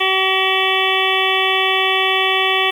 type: harmonic tone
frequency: 380.3 Hz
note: F#4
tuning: 48 cents sharp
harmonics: 1 / 2 / 3 / 5 / 6 / 7 / 8 / 9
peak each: -22 / -22 / -22 / -22 / -22 / -22 / -22 / -22 dBFS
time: 0-2.71 s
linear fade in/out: 10 ms
effects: 7-bit